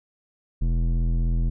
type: tone with low-pass filter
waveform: square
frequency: 41.9 Hz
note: E1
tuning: 29 cents sharp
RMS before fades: -22 dBFS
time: 0.61-1.5 s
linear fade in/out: 10 ms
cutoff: 190 Hz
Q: 1.1
effects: none